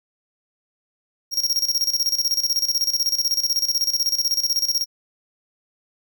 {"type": "tone with tremolo", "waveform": "45% pulse", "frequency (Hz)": 5588, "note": "F8", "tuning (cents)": 0, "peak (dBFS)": -17, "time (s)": [1.31, 4.86], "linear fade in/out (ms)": 50, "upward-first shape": "square", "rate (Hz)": 16, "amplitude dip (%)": 75, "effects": []}